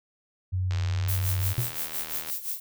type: tone with pitch glide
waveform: sine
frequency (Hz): 92.5 to 93.85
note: F#2 to F#2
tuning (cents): 0 to +25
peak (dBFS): -24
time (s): 0.52-1.54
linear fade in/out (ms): 20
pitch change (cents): +25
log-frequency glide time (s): 0.87-1.04
type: click train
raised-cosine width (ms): 0.2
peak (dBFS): -20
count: 127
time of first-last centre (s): 0.71-2.299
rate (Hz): 79.3
type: noise with tremolo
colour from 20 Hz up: violet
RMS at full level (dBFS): -30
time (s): 1.08-2.6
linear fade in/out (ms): 5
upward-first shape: sine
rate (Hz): 5.8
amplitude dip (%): 75
type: tone with exponential decay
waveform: triangle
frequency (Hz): 120.9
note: B2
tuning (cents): -36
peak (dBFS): -18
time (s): 1.58-1.79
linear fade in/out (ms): 0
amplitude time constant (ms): 44
effects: none